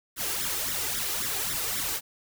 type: noise with flanger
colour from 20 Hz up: white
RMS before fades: -30 dBFS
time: 0.16-2.01 s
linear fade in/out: 50 ms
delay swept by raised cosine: 0.54 to 2.54 ms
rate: 3.7 Hz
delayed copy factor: +0.8
effects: none